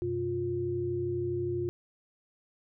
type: tone cluster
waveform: sine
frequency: 93.9 / 126.3 / 353.1 Hz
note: F#2 / B2 / F4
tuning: +26 / +39 / +19 cents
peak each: -38 / -37 / -30 dBFS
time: 0.02-1.69 s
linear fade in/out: 0 ms
effects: none